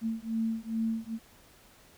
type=beating tone pair; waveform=sine; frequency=223.5 / 225.9 Hz; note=A3 / A3; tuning=+27 / +46 cents; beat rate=2.4 Hz; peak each=-32 / -32 dBFS; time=0.01-1.19 s; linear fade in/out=50 ms; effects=pink hiss -58 dBFS RMS until 1.97 s